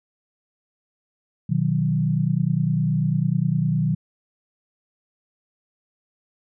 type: chord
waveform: sine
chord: B major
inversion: none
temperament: equal with one note detuned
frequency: 125.05 / 155.56 / 185 Hz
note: B2 / D#3 / F#3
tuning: +22 / 0 / 0 cents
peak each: -24 / -21 / -24 dBFS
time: 1.49-3.95 s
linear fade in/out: 10 ms
effects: none